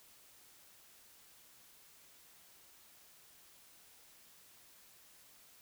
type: silence
effects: white hiss -62 dBFS RMS until 5.61 s